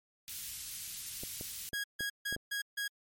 white band-stop noise, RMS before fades -42 dBFS, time 0.28-1.69 s, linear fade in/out 0 ms, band 130 to 2700 Hz, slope 12 dB/octave
clicks, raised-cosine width 2 ms, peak -30 dBFS, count 6, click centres 1.235 / 1.411 / 1.732 / 2.007 / 2.326 / 2.364 s
sawtooth tone bursts, 1648 Hz, G#6, 14 cents flat, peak -30 dBFS, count 5, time 1.73-2.88 s, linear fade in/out 10 ms, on 110 ms, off 150 ms
effects MP3 64 kbps

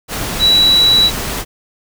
sine tone in noise, 3921 Hz, B7, 13 cents flat, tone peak -7 dBFS, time 0.39-1.11 s, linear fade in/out 50 ms, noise pink, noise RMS -21 dBFS, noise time 0.08-1.45 s, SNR +11 dB, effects none

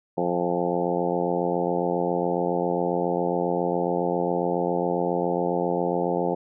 harmonic tone with a mistuned harmonic, 87.31 Hz, F2, in tune, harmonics 2 / 3 / 4 / 5 / 6 / 7 / 8 / 9 / 10, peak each -30 / -33 / -29 / -29 / -28 / -36 / -31 / -33 / -34 dBFS, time 0.17-6.35 s, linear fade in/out 10 ms, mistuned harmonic 9, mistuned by +19 cents, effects none

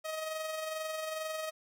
sawtooth tone with amplitude modulation, 630 Hz, D#5, 21 cents sharp, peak -30 dBFS, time 0.04-1.51 s, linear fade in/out 20 ms, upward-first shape sine, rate 22.3 Hz, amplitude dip 40%, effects none

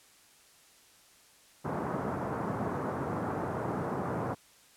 pink band-pass noise, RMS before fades -34 dBFS, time 1.64-4.35 s, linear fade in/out 20 ms, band 110 to 1300 Hz, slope 24 dB/octave, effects white hiss -60 dBFS RMS until 4.76 s + low-pass 11000 Hz 12 dB/octave

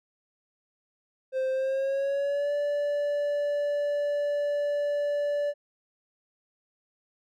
triangle tone with pitch glide, 523.3 to 580.6 Hz, C5 to D5, 0 to -20 cents, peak -23 dBFS, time 1.32-5.54 s, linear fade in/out 50 ms, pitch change +180 cents, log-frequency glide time 1.51-2.53 s, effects none

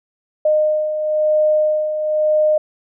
sine beating tone pair, 612 / 613 Hz, D#5 / D#5, -29 / -26 cents, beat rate 1 Hz, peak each -22 / -14 dBFS, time 0.45-2.58 s, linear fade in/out 5 ms, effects none

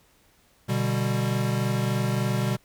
square chord, G major, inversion first, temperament equal, 123.47 / 146.83 / 196 Hz, B2 / D3 / G3, 0 / 0 / 0 cents, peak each -26 / -31 / -29 dBFS, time 0.68-2.57 s, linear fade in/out 20 ms, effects pink hiss -61 dBFS RMS until 2.64 s

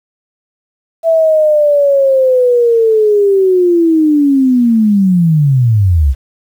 sine linear sweep, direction down, 663 to 61.74 Hz, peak -6 dBFS, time 1.03-6.15 s, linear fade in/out 50 ms, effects 7-bit

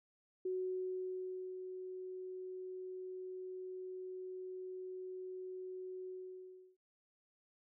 sine tone with ADSR envelope, 370.6 Hz, F#4, 3 cents sharp, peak -35 dBFS, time 0.45-6.77 s, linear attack 6 ms, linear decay 1100 ms, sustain -8 dB, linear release 690 ms, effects none

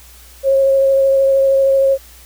sine tone with vibrato, 542 Hz, C#5, 39 cents flat, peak -9 dBFS, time 0.43-1.98 s, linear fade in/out 50 ms, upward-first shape triangle, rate 13 Hz, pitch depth 15 cents each way, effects added 60 Hz sine -42 dBFS peak until 2.25 s + white hiss -43 dBFS RMS until 2.25 s

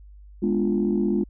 sine chord, G# diminished seventh, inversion none, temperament equal, 207.7 / 246.9 / 293.7 / 349.2 Hz, G#3 / B3 / D4 / F4, 0 / 0 / 0 / 0 cents, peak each -22 / -27 / -28 / -24 dBFS, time 0.42-1.24 s, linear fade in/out 10 ms, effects tanh soft clip ceiling -12 dBFS + added 50 Hz sine -43 dBFS peak until 1.29 s

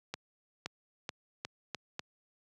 accelerating click train, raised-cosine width 0.2 ms, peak -19 dBFS, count 6, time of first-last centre 0.14-1.994 s, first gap 520 ms, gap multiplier 0.83, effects high-pass 100 Hz 12 dB/octave

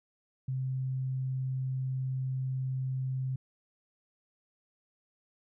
sine tone, 130.81 Hz, C3, in tune, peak -30 dBFS, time 0.48-3.36 s, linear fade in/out 5 ms, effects none

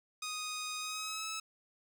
10% pulse tone with pitch glide, 1244.5 to 1300.3 Hz, D#6 to E6, 0 to -24 cents, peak -29 dBFS, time 0.22-1.4 s, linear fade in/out 5 ms, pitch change +76 cents, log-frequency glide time 0.78-1.27 s, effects none

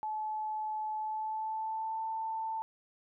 sine tone with pitch glide, 862 to 888.8 Hz, A5 to A5, -36 to +17 cents, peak -33 dBFS, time 0.03-2.62 s, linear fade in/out 0 ms, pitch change +53 cents, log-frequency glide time 0.95-2.02 s, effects none

